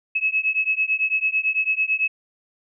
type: beating tone pair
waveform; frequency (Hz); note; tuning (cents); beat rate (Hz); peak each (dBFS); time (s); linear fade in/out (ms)
sine; 2575 / 2584; E7 / E7; -41 / -35; 9; -22; 0.15-2.08; 10
effects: none